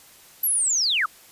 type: linear sweep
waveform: sine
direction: down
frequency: 12000 to 1112 Hz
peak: -19 dBFS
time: 0.43-1.06 s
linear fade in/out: 5 ms
effects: white hiss -50 dBFS RMS until 1.31 s + resampled to 32000 Hz